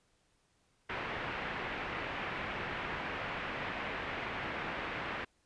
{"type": "low-pass noise", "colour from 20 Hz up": "white", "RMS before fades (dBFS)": -39, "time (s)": [0.89, 5.25], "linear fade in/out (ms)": 10, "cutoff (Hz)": 2400, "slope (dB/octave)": 24, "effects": ["pink hiss -73 dBFS RMS until 5.45 s", "resampled to 22050 Hz"]}